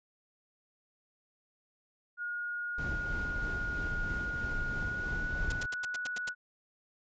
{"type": "tone with pitch glide", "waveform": "sine", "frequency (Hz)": [1435, 1470.2], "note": ["F6", "F#6"], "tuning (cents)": [47, -11], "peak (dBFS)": -34, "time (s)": [2.17, 6.35], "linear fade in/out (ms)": 50, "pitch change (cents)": 42, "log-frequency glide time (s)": [4.74, 5.29]}
{"type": "noise with tremolo", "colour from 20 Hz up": "brown", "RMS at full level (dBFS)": -36, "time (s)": [2.78, 5.66], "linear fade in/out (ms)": 5, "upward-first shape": "sine", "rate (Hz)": 3.1, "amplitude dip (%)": 25}
{"type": "noise bursts", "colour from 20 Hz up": "white", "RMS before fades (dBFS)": -37, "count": 8, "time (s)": [5.5, 6.292], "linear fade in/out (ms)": 5, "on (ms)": 22, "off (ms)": 88}
{"effects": ["resampled to 16000 Hz"]}